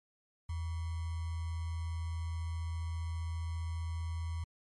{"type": "tone with sample-and-hold", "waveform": "sine", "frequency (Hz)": 82.41, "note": "E2", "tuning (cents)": 0, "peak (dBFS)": -34, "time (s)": [0.49, 4.44], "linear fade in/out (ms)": 5, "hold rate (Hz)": 1050, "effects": ["MP3 48 kbps"]}